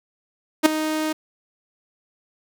sawtooth tone with ADSR envelope, 311.1 Hz, D#4, in tune, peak -4 dBFS, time 0.63-1.13 s, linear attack 28 ms, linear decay 7 ms, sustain -14 dB, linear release 10 ms, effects none

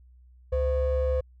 triangle ring-modulated tone, 290.7 Hz, D4, 18 cents flat, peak -17 dBFS, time 0.52-1.21 s, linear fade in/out 10 ms, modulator 222 Hz, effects tanh soft clip ceiling -13 dBFS + added 62 Hz sine -51 dBFS peak until 1.4 s

